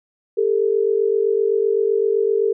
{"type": "tone pair together", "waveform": "sine", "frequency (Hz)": [402.2, 450], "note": ["G4", "A4"], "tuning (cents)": [44, 39], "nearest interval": "major second", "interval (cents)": 195, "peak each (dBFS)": -18, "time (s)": [0.37, 2.53], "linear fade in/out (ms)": 10, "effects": []}